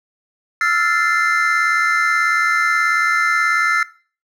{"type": "chord", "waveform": "triangle", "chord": "F major seventh", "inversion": "third", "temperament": "equal with one note detuned", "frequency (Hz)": [1318.5, 1396.9, 1760, 2081], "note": ["E6", "F6", "A6", "C7"], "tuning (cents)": [0, 0, 0, -10], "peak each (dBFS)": -18, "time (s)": [0.61, 3.83], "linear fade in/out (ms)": 2, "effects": ["noise-tail reverb RT60 0.4 s tail -19 dB re dry", "tanh soft clip ceiling -2 dBFS"]}